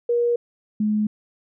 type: tone pair in turn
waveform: sine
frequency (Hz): 476.4 / 212.2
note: A#4 / G#3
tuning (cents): +38 / +38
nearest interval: octave + major second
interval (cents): 1400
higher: first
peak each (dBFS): -17 / -18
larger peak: first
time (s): 0.09-0.36 / 0.8-1.07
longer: neither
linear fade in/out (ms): 5
effects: none